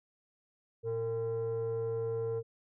sine tone pair together, 113.9 / 455.6 Hz, A#2 / A#4, -40 / -40 cents, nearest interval 2 octaves, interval 2400 cents, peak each -36 / -30 dBFS, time 0.83-2.43 s, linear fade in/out 50 ms, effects tanh soft clip ceiling -29 dBFS

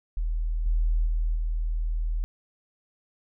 sine tone with level steps, 40 Hz, D#1, 49 cents sharp, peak -24 / -20 / -22 / -24 dBFS, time 0.17-2.24 s, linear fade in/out 0 ms, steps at 0.66 / 1.06 / 1.35 s, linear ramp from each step 5 ms, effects none

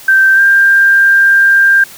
sine tone with pitch glide, 1561 to 1591 Hz, G6 to G6, -8 to +25 cents, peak -4 dBFS, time 0.08-1.84 s, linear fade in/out 5 ms, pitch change +33 cents, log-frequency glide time 0.35-0.4 s, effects white hiss -34 dBFS RMS until 1.97 s

